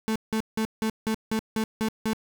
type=tone bursts; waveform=35% pulse; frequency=220 Hz; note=A3; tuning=in tune; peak=-22 dBFS; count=9; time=0.08-2.133 s; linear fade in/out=0 ms; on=77 ms; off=170 ms; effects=9-bit